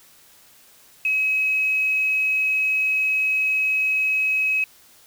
sine tone with quantisation, 2553 Hz, D#7, 44 cents sharp, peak -18 dBFS, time 1.05-4.64 s, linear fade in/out 2 ms, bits 7, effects white hiss -52 dBFS RMS until 5.06 s

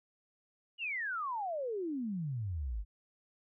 sine exponential sweep, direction down, 2942 to 46.25 Hz, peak -34 dBFS, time 0.78-2.85 s, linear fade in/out 50 ms, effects none

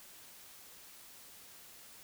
silence, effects white hiss -55 dBFS RMS until 2.03 s

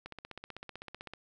click train, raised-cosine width 0.3 ms, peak -27 dBFS, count 18, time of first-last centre 0.06-1.136 s, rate 15.8 Hz, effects none

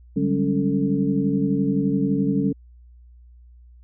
sine tone cluster, 145.1 / 191.1 / 202.8 / 279.5 / 443.6 Hz, D3 / G3 / G#3 / C#4 / A4, -21 / -44 / -41 / +14 / +14 cents, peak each -27 / -24 / -25 / -22 / -30 dBFS, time 0.16-2.53 s, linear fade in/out 10 ms, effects added 60 Hz sine -45 dBFS peak until 3.83 s

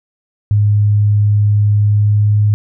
sine tone with pitch glide, 103.9 to 104.68 Hz, G#2 to G#2, +1 to +14 cents, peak -8 dBFS, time 0.51-2.54 s, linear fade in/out 0 ms, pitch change +13 cents, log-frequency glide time 1.78-2.41 s, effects none

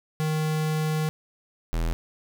square tone pair in turn, 155.56 / 41.2 Hz, D#3 / E1, 0 / 0 cents, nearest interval octave + major seventh, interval 2300 cents, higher first, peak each -24 dBFS, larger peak neither, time 0.2-1.09 / 1.73-1.93 s, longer first, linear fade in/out 0 ms, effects none

